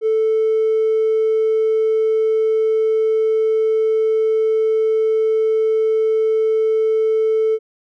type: tone with hard clipping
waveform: sine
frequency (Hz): 440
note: A4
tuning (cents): 0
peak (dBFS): -14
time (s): 0.01-7.59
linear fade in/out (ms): 50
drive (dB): 1
effects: none